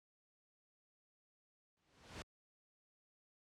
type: noise with exponential growth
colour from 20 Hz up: pink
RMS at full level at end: -45 dBFS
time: 1.77-2.22 s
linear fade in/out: 0 ms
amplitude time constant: 96 ms
effects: high-pass 60 Hz 12 dB/octave + low-pass 6000 Hz 12 dB/octave